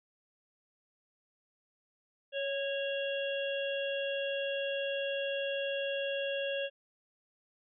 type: harmonic tone with a mistuned harmonic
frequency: 554.4 Hz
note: C#5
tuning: in tune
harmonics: 1 / 3 / 5 / 6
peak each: -33 / -42 / -40 / -42 dBFS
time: 2.32-6.7 s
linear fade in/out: 50 ms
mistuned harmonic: 3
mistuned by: -20 cents
effects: none